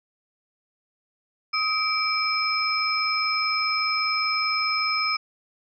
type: tone cluster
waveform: sine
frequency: 1264 / 2325 / 5150 Hz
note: D#6 / D7 / E8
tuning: +27 / -18 / -41 cents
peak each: -26 dBFS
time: 1.53-5.17 s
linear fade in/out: 10 ms
effects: none